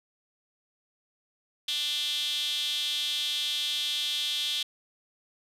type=tone with high-pass filter; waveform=sawtooth; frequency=296.1 Hz; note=D4; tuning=14 cents sharp; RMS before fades=-30 dBFS; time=1.68-4.63 s; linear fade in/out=5 ms; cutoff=3400 Hz; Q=8.5; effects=resampled to 32000 Hz